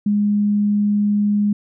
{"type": "tone", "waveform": "sine", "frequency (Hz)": 206.4, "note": "G#3", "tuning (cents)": -10, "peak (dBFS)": -14, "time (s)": [0.06, 1.53], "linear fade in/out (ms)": 5, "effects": []}